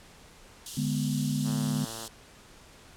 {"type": "high-pass noise", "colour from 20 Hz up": "white", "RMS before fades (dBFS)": -38, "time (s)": [0.66, 2.08], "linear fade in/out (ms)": 2, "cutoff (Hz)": 2800, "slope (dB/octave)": 96}
{"type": "chord", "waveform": "sine", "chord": "G# diminished", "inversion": "second", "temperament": "equal", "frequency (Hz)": [146.83, 207.7, 246.9], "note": ["D3", "G#3", "B3"], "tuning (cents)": [0, 0, 0], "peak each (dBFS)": [-29, -32, -31], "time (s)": [0.77, 1.85], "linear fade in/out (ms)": 5}
{"type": "tone", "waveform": "5% pulse", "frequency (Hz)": 112.8, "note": "A2", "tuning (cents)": 44, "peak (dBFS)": -29, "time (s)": [1.43, 2.09], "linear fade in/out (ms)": 50}
{"effects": ["pink hiss -53 dBFS RMS until 2.96 s", "low-pass 10000 Hz 12 dB/octave"]}